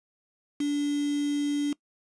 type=tone with quantisation; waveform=sine; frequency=289.5 Hz; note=D4; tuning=25 cents flat; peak=-24 dBFS; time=0.6-1.73 s; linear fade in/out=5 ms; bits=6; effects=noise-tail reverb RT60 0.1 s tail -22 dB re dry + resampled to 22050 Hz